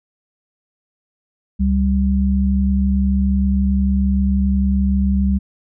sine tone pair together, 69.3 / 196.01 Hz, C#2 / G3, 0 / 0 cents, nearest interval octave + tritone, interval 1800 cents, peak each -16 dBFS, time 1.59-5.39 s, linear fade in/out 20 ms, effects none

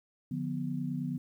sine chord, B diminished, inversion first, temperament just, 148.16 / 177.8 / 246.9 Hz, D3 / F3 / B3, +16 / +31 / 0 cents, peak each -36 / -37 / -35 dBFS, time 0.31-1.18 s, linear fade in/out 5 ms, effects 11-bit

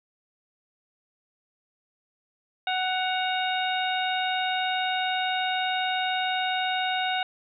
harmonic tone with a mistuned harmonic, 743 Hz, F#5, 7 cents sharp, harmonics 1 / 2 / 3 / 4 / 5, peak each -27 / -31 / -34 / -33 / -33 dBFS, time 2.67-7.23 s, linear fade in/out 2 ms, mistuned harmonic 4, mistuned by -85 cents, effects none

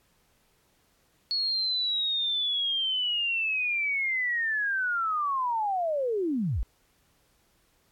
sine linear sweep, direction down, 4377 to 35.77 Hz, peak -25 dBFS, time 1.31-6.63 s, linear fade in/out 0 ms, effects pink hiss -67 dBFS RMS until 7.91 s + AAC 64 kbps

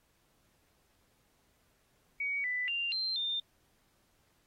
sine tone with pitch steps, 2252 / 1990 / 2786 / 4139 / 3610 Hz, C#7 / B6 / F7 / C8 / A7, +27 / +13 / -5 / -20 / +44 cents, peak -31 dBFS, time 2.2-3.4 s, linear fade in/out 5 ms, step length 240 ms, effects pink hiss -72 dBFS RMS until 4.46 s + AAC 48 kbps

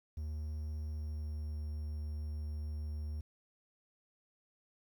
triangle tone with pitch glide, 76.3 to 75.55 Hz, D#2 to D2, -33 to +50 cents, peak -35 dBFS, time 0.17-3.21 s, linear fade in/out 5 ms, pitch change -17 cents, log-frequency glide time 0.8-1.7 s, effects 11-bit

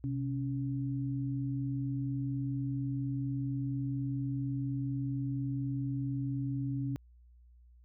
sine tone pair together, 129.09 / 278.8 Hz, C3 / C#4, -23 / +10 cents, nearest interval octave + minor second, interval 1333 cents, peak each -33 / -36 dBFS, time 0.04-6.96 s, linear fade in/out 0 ms, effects added 60 Hz sine -56 dBFS peak until 7.84 s

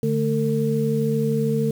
sine tone cluster, 146.3 / 219.3 / 452.5 Hz, D3 / A3 / A4, -6 / -6 / +48 cents, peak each -23 dBFS, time 0.03-1.71 s, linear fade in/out 2 ms, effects 7-bit

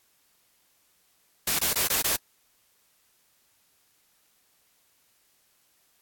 white noise bursts, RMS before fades -25 dBFS, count 5, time 1.47-2.162 s, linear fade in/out 5 ms, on 120 ms, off 23 ms, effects white hiss -66 dBFS RMS until 6.01 s + AAC 64 kbps

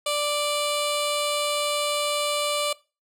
10% pulse tone with notch filter, 587.3 Hz, D5, in tune, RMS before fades -25 dBFS, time 0.06-2.73 s, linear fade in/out 5 ms, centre 1800 Hz, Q 1.1, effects noise-tail reverb RT60 0.3 s tail -21 dB re dry + low-pass 12000 Hz 12 dB/octave

